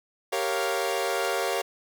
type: chord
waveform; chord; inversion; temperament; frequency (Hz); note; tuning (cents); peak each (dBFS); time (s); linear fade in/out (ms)
sawtooth; G half-diminished seventh; none; equal; 392 / 466.2 / 554.4 / 698.5; G4 / Bb4 / Db5 / F5; 0 / 0 / 0 / 0; -27; 0.32-1.62; 10
effects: none